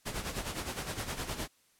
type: noise with tremolo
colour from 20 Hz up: pink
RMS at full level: -35 dBFS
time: 0.05-1.48 s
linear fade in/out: 20 ms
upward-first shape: sine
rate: 9.7 Hz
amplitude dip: 65%
effects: white hiss -68 dBFS RMS until 1.79 s + low-pass 12000 Hz 12 dB/octave